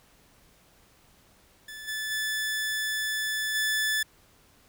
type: tone with level steps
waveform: sawtooth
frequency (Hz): 1740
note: A6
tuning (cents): -20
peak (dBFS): -36 / -27 / -24 / -21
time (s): 1.68-4.03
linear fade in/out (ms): 5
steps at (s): 1.87 / 2.1 / 3.54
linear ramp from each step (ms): 20
effects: pink hiss -60 dBFS RMS until 4.68 s